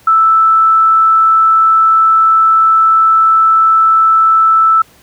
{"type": "tone", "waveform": "sine", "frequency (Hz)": 1318.5, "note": "E6", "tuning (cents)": 0, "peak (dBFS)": -5, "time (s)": [0.07, 4.82], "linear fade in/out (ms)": 5, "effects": ["pink hiss -45 dBFS RMS until 5.02 s", "high-pass 60 Hz 12 dB/octave"]}